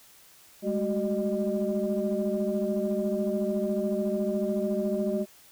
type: tone cluster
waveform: sine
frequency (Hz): 200.6 / 214.5 / 376.8 / 608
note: G3 / A3 / F#4 / D#5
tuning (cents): +40 / -44 / +32 / -40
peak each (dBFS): -30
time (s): 0.62-5.26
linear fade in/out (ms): 50
effects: tanh soft clip ceiling -17 dBFS + white hiss -55 dBFS RMS until 5.51 s